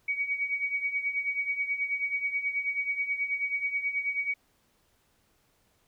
sine tone with tremolo, 2257 Hz, C#7, 31 cents sharp, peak -24 dBFS, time 0.08-4.34 s, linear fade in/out 5 ms, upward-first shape triangle, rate 9.3 Hz, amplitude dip 80%, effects pink hiss -69 dBFS RMS until 5.87 s

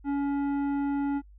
triangle tone with tanh clipping, 282 Hz, C#4, 30 cents sharp, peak -27 dBFS, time 0.04-1.22 s, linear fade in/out 50 ms, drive 15 dB, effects noise-tail reverb RT60 0.1 s tail -26 dB re dry + added 50 Hz sine -49 dBFS peak until 1.38 s

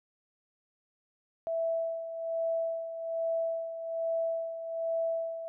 sine tone with tremolo, 659.3 Hz, E5, in tune, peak -27 dBFS, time 1.47-5.48 s, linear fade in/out 0 ms, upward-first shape sine, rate 1.2 Hz, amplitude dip 65%, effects none

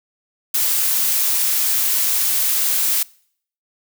blue noise, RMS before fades -18 dBFS, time 0.54-3.03 s, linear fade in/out 5 ms, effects noise-tail reverb RT60 0.6 s tail -24 dB re dry

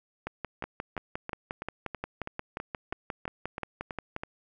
two click trains, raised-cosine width 0.5 ms, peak -20 / -18 dBFS, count 12 / 23, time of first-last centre 0.64-4.235 / 0.27-4.164 s, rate 3.06 / 5.65 Hz, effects none

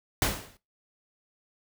pink noise with exponential decay, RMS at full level -22 dBFS, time 0.22-0.57 s, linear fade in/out 1 ms, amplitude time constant 76 ms, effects noise-tail reverb RT60 0.2 s tail -17 dB re dry

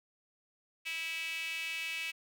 sawtooth tone with high-pass filter, 326.3 Hz, E4, 18 cents flat, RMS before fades -38 dBFS, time 0.85-2.12 s, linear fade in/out 20 ms, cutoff 2500 Hz, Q 8.1, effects none

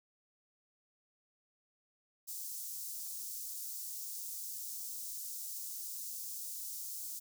white high-pass noise, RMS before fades -43 dBFS, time 2.27-7.2 s, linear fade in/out 20 ms, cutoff 5400 Hz, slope 24 dB/octave, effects none

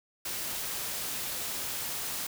white noise, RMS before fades -35 dBFS, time 0.25-2.27 s, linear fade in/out 5 ms, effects none

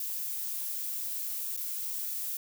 violet noise with dropouts, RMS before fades -35 dBFS, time 0-2.37 s, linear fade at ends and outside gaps 2 ms, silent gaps 1.566-1.573 s, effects none

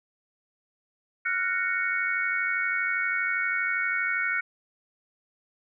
sine chord, Gb major seventh, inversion third, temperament just, 1387.5 / 1480 / 1850 / 2220 Hz, F6 / Gb6 / Bb6 / Db7, -12 / 0 / -14 / +2 cents, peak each -32 / -29 / -33 / -28 dBFS, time 1.25-4.41 s, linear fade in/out 10 ms, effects none

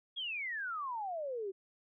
sine exponential sweep, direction down, 3370 to 371.7 Hz, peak -36 dBFS, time 0.16-1.52 s, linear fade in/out 20 ms, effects none

